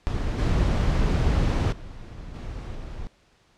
brown noise with level steps, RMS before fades -26 / -21 / -39 / -34 / -36 dBFS, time 0.07-3.07 s, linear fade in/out 0 ms, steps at 0.38 / 1.72 / 2.34 / 2.75 s, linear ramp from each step 5 ms, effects pink hiss -61 dBFS RMS until 3.57 s + low-pass 6000 Hz 12 dB/octave

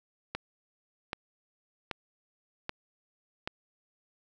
click train, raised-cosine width 0.3 ms, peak -17 dBFS, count 5, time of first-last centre 0.35-3.475 s, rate 1.28 Hz, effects none

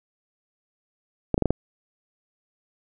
clicks, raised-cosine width 2 ms, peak -7 dBFS, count 5, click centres 1.343 / 1.379 / 1.423 / 1.457 / 1.506 s, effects none

